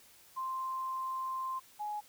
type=tone pair in turn; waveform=sine; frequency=1046.5 / 837.9 Hz; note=C6 / G#5; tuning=0 / +15 cents; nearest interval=major third; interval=385 cents; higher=first; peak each=-34 / -35 dBFS; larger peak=first; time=0.36-1.6 / 1.79-2.01 s; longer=first; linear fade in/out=20 ms; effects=white hiss -60 dBFS RMS until 2.08 s